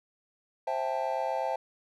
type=chord; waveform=triangle; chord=A minor seventh; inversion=first; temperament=just; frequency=528 / 660 / 792 / 880 Hz; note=C5 / E5 / G5 / A5; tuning=+16 / +2 / +18 / 0 cents; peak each=-32 dBFS; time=0.67-1.56 s; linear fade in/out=5 ms; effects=none